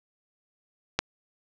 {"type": "click", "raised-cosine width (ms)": 0.2, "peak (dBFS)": -5, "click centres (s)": 0.99, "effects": ["low-pass 7000 Hz 12 dB/octave", "7-bit"]}